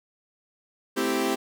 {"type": "chord", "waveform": "sawtooth", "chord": "A minor seventh", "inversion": "none", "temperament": "equal", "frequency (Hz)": [220, 261.6, 329.6, 392], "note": ["A3", "C4", "E4", "G4"], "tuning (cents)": [0, 0, 0, 0], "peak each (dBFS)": [-29, -24, -26, -23], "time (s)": [0.96, 1.36], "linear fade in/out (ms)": 20, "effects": []}